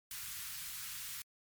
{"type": "band-stop noise", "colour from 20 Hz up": "white", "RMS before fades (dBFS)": -44, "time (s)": [0.11, 1.22], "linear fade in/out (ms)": 2, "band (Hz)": [150, 1200], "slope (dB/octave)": 24, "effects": ["MP3 96 kbps"]}